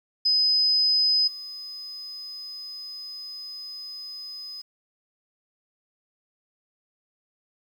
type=tone with level steps; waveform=sine; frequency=5030 Hz; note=D#8; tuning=18 cents sharp; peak=-18 / -35 dBFS; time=0.25-4.62 s; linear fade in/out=10 ms; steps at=1.27 s; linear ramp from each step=10 ms; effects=9-bit